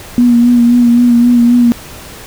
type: tone with vibrato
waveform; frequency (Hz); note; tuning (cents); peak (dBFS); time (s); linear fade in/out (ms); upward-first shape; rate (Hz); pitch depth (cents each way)
sine; 240; B3; -49; -4; 0.18-1.72; 0; sine; 3.8; 29
effects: pink hiss -31 dBFS RMS until 2.26 s